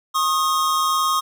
square tone pair together, 1083 / 1244.5 Hz, C#6 / D#6, -41 / 0 cents, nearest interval major second, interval 241 cents, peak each -21 dBFS, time 0.14-1.21 s, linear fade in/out 20 ms, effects none

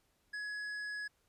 sine tone with hard clipping, 1683 Hz, G#6, 23 cents sharp, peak -40 dBFS, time 0.33-1.08 s, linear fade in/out 10 ms, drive 7 dB, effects pink hiss -75 dBFS RMS until 1.28 s + resampled to 32000 Hz

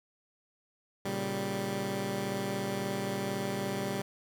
15% pulse chord, G diminished, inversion first, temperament equal, 116.54 / 138.59 / 196 Hz, Bb2 / Db3 / G3, 0 / 0 / 0 cents, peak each -33 / -33 / -27 dBFS, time 1.05-4.02 s, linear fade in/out 5 ms, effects none

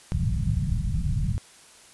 white low-pass noise, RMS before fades -25 dBFS, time 0.12-1.38 s, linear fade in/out 0 ms, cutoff 170 Hz, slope 48 dB/octave, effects white hiss -51 dBFS RMS until 1.93 s + resampled to 24000 Hz

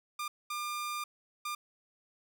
sawtooth tone bursts at uneven times, 1200 Hz, D6, 37 cents sharp, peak -31 dBFS, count 3, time 0.19-0.28 / 0.5-1.04 / 1.45-1.55 s, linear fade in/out 5 ms, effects none

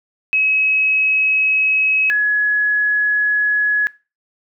sine tone pair in turn, 2560 / 1688.5 Hz, D#7 / G#6, +49 / +28 cents, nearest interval perfect fifth, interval 721 cents, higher first, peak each -13 dBFS, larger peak neither, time 0.33-2.1 / 2.1-3.87 s, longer neither, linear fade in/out 0 ms, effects noise-tail reverb RT60 0.3 s tail -21 dB re dry

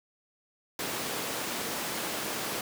pink high-pass noise, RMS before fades -34 dBFS, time 0.79-2.61 s, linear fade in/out 2 ms, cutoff 230 Hz, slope 12 dB/octave, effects none

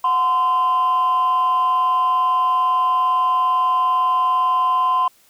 sine tone pair together, 731 / 1031.3 Hz, F#5 / C6, -21 / -25 cents, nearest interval tritone, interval 596 cents, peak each -23 / -13 dBFS, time 0.04-5.08 s, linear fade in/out 5 ms, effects tanh soft clip ceiling -12 dBFS + white hiss -55 dBFS RMS until 5.29 s

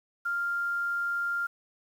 sine tone, 1396 Hz, F6, 1 cent flat, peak -27 dBFS, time 0.25-1.47 s, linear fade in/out 10 ms, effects 9-bit

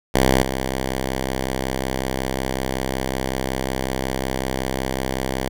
5% pulse tone with level steps, 65.41 Hz, C2, in tune, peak -3 / -11 dBFS, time 0.14-5.49 s, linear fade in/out 10 ms, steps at 0.42 s, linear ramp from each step 2 ms, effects none

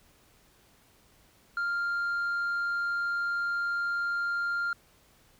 sine tone with tanh clipping, 1396.9 Hz, F6, in tune, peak -28 dBFS, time 1.57-4.73 s, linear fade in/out 2 ms, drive 2 dB, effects pink hiss -62 dBFS RMS until 5.39 s

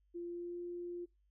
sine tone with pitch glide, 345.7 to 349.9 Hz, F4 to F4, -18 to +3 cents, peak -40 dBFS, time 0.14-1.06 s, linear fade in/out 20 ms, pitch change +21 cents, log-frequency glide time 0.25-0.59 s, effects noise-tail reverb RT60 0.2 s tail -23 dB re dry + added 50 Hz sine -70 dBFS peak until 1.3 s

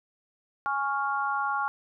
sine chord, Db major, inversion second, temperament equal, 830.6 / 1108.7 / 1396.9 Hz, Ab5 / Db6 / F6, 0 / 0 / 0 cents, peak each -30 dBFS, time 0.66-1.68 s, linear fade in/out 0 ms, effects none

